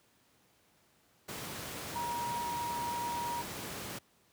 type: tone in noise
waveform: sine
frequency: 951 Hz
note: A#5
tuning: 34 cents sharp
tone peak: -34 dBFS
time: 1.95-3.42 s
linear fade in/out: 10 ms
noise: pink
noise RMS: -41 dBFS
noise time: 1.28-3.99 s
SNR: +4 dB
effects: pink hiss -68 dBFS RMS until 4.32 s + high-pass 100 Hz 12 dB/octave